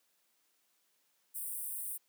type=high-pass noise; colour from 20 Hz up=pink; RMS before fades=-40 dBFS; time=1.34-1.98 s; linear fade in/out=20 ms; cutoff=8500 Hz; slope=96 dB/octave; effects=white hiss -75 dBFS RMS until 2.08 s + high-pass 200 Hz 12 dB/octave